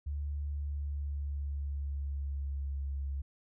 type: tone with pitch glide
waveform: sine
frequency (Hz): 72.4 to 69.17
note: D2 to C#2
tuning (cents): -24 to -3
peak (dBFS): -33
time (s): 0.06-3.22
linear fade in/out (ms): 10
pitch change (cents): -79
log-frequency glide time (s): 0.47-2.82
effects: none